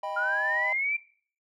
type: chord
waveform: triangle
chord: Eb augmented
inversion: none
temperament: equal with one note detuned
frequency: 622.3 / 793.6 / 987.8 Hz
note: Eb5 / G5 / B5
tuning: 0 / +21 / 0 cents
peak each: -33 dBFS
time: 0.03-0.73 s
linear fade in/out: 5 ms
type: linear sweep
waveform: sine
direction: up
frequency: 1391 to 2376 Hz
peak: -25 dBFS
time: 0.16-0.97 s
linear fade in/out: 10 ms
effects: noise-tail reverb RT60 0.5 s tail -20 dB re dry